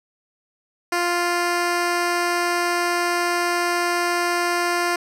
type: tone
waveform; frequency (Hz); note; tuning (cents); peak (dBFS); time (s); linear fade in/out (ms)
10% pulse; 349.2; F4; 0; -11; 0.92-4.96; 5
effects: low-pass 11000 Hz 12 dB/octave